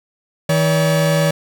45% pulse tone pair together, 160.09 / 570 Hz, D#3 / C#5, +50 / +48 cents, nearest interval octave + minor seventh, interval 2198 cents, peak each -15 / -17 dBFS, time 0.49-1.31 s, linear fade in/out 5 ms, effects none

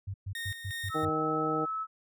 sine tone bursts, 97.6 Hz, G2, 7 cents flat, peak -33 dBFS, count 6, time 0.07-1.096 s, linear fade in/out 10 ms, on 71 ms, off 120 ms
30% pulse tone with tremolo, 1847 Hz, A#6, 16 cents flat, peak -32 dBFS, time 0.35-1.05 s, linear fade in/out 2 ms, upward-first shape square, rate 2.8 Hz, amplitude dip 55%
sine tone, 1300 Hz, E6, 24 cents flat, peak -31 dBFS, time 0.89-1.87 s, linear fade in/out 50 ms
harmonic tone, 156 Hz, D#3, 5 cents sharp, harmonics 1 / 2 / 3 / 4 / 5, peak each -38 / -33 / -33 / -39 / -37 dBFS, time 0.94-1.66 s, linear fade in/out 20 ms
effects none

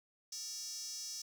square tone with high-pass filter, 255.7 Hz, C4, 40 cents flat, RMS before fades -44 dBFS, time 0.32-1.22 s, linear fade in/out 5 ms, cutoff 5600 Hz, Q 7.3, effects none

